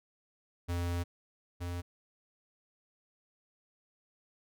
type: tone pair in turn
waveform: square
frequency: 86.9 / 87.61 Hz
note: F2 / F2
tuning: -8 / +6 cents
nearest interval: unison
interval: 14 cents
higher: second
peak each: -32 / -36 dBFS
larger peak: first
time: 0.68-1.04 / 1.6-1.82 s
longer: first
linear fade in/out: 20 ms
effects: none